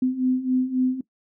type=beating tone pair; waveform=sine; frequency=253.5 / 257.2 Hz; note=B3 / C4; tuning=+45 / -30 cents; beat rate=3.7 Hz; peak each=-25 / -21 dBFS; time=0.02-1.01 s; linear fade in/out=5 ms; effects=noise-tail reverb RT60 0.1 s tail -19 dB re dry